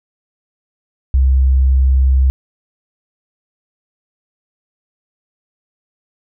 sine tone, 65.8 Hz, C2, 10 cents sharp, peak -8 dBFS, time 1.14-2.3 s, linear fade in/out 0 ms, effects none

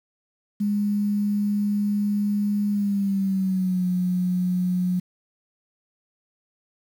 sine tone with pitch glide, 205.6 to 181.06 Hz, G#3 to F#3, -17 to -37 cents, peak -20 dBFS, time 0.6-5 s, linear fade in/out 10 ms, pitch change -220 cents, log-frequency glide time 2.7-3.86 s, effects 8-bit

